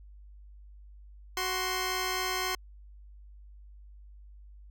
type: tone pair together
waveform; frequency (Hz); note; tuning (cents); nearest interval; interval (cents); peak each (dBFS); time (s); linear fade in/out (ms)
10% pulse; 372.3 / 1053; F#4 / C6; +11 / +11; octave + tritone; 1800; -24; 1.37-2.55; 2
effects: added 50 Hz sine -48 dBFS peak until 4.7 s